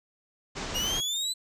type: low-pass noise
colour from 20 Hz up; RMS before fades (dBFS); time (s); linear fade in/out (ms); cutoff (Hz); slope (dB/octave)
pink; -35; 0.55-1.01; 20; 7400; 48
type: exponential sweep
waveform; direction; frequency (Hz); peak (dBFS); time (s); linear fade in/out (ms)
30% pulse; up; 2823 to 4054; -25; 0.74-1.34; 20
effects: resampled to 32000 Hz